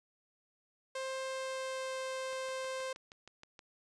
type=tone with pitch glide; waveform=sawtooth; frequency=527 to 523.7 Hz; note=C5 to C5; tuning=+12 to +1 cents; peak=-33 dBFS; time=0.95-2.93 s; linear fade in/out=5 ms; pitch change=-11 cents; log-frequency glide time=1.25-1.99 s
type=click train; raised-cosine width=0.2 ms; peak=-34 dBFS; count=9; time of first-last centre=2.33-3.592 s; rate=6.34 Hz
effects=resampled to 22050 Hz